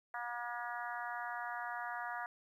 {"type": "harmonic tone", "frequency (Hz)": 239.8, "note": "A#3", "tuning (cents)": 49, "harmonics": [3, 4, 5, 6, 7, 8], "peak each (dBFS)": [-44, -45, -47, -46, -46, -51], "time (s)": [0.14, 2.26], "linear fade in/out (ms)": 2, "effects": ["12-bit"]}